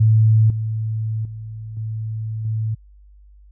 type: tone with level steps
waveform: sine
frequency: 110 Hz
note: A2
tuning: in tune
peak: -10 / -20 / -29 / -23 / -19 dBFS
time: 0-2.75 s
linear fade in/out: 10 ms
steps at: 0.5 / 1.25 / 1.77 / 2.45 s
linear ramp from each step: 2 ms
effects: added 50 Hz sine -44 dBFS peak until 3.51 s